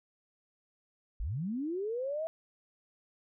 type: linear sweep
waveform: sine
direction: up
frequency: 38.44 to 659.3 Hz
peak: -32 dBFS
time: 1.2-2.27 s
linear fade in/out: 0 ms
effects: none